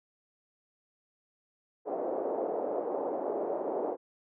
pink band-pass noise, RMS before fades -33 dBFS, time 1.85-3.97 s, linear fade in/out 50 ms, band 380 to 680 Hz, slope 24 dB/octave, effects none

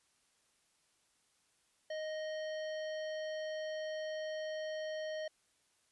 harmonic tone, 622.3 Hz, D#5, in tune, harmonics 1 / 3 / 5 / 7 / 9, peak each -38 / -48 / -52 / -57 / -59 dBFS, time 1.9-5.28 s, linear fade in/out 5 ms, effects white hiss -74 dBFS RMS until 5.91 s + resampled to 24000 Hz

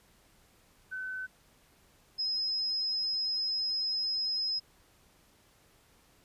sine tone pair in turn, 1517 / 5103 Hz, F#6 / D#8, +43 / +43 cents, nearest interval octave + major sixth, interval 2100 cents, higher second, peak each -35 / -29 dBFS, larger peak second, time 0.91-1.27 / 2.18-4.6 s, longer second, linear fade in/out 20 ms, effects pink hiss -64 dBFS RMS until 6.24 s + resampled to 32000 Hz

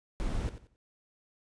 brown noise with echo, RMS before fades -32 dBFS, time 0.2-0.49 s, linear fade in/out 0 ms, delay 90 ms, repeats 3, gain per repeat -12 dB, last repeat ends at 0.76 s, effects resampled to 22050 Hz

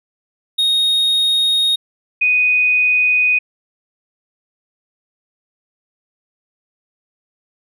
triangle / sine tone pair in turn, 3729 / 2489 Hz, A#7 / D#7, 0 / 0 cents, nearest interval perfect fifth, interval 700 cents, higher first, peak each -11 dBFS, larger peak neither, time 0.58-1.76 / 2.21-3.39 s, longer neither, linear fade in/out 10 ms, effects none

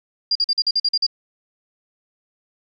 sine tone bursts, 4800 Hz, D8, 37 cents sharp, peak -15 dBFS, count 9, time 0.31-1.066 s, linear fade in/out 5 ms, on 44 ms, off 45 ms, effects none

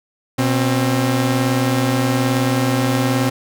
sawtooth tone pair together, 123.47 / 265.8 Hz, B2 / C4, 0 / +27 cents, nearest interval octave + minor second, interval 1327 cents, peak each -14 dBFS, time 0.38-3.3 s, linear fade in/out 10 ms, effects none

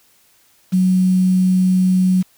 sine tone with quantisation, 185 Hz, F#3, in tune, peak -11 dBFS, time 0.72-2.23 s, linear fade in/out 20 ms, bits 6, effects white hiss -55 dBFS RMS until 2.37 s

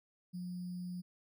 sine tone with sample-and-hold, 178.9 Hz, F3, 42 cents sharp, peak -39 dBFS, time 0.33-1.02 s, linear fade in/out 20 ms, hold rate 4900 Hz, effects none

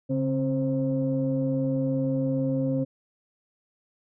sine tone cluster, 139.8 / 266 / 528 Hz, C#3 / C4 / C5, +15 / +29 / +16 cents, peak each -27 / -25 / -29 dBFS, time 0.09-2.85 s, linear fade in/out 20 ms, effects tanh soft clip ceiling -15 dBFS

